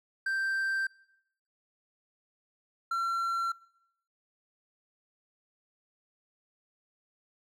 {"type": "tone pair in turn", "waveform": "triangle", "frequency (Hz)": [1568, 1359.8], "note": ["G6", "F6"], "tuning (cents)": [0, -47], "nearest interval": "major second", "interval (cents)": 247, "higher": "first", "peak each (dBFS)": -26, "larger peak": "neither", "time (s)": [[0.26, 0.87], [2.91, 3.52]], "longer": "neither", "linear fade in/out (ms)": 5, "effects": ["noise-tail reverb RT60 0.8 s tail -23 dB re dry"]}